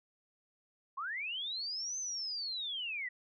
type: linear two-way sweep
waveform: sine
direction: up then down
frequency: 1014 to 6260 to 1896 Hz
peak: -36 dBFS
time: 0.97-3.09 s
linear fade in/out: 10 ms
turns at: 1.98 s
effects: none